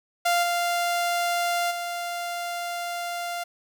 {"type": "tone with level steps", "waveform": "sawtooth", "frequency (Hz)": 696, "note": "F5", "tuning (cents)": -6, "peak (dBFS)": [-16, -19, -25], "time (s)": [0.25, 3.44], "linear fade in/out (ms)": 10, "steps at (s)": [0.42, 1.7], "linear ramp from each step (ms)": 20, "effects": []}